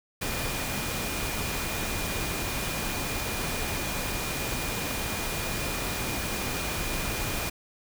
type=tone in noise; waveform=sine; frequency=2429 Hz; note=D#7; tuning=42 cents flat; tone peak=-39 dBFS; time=0.21-7.5 s; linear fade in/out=10 ms; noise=pink; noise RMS=-31 dBFS; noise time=0.21-7.5 s; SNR=-11 dB; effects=none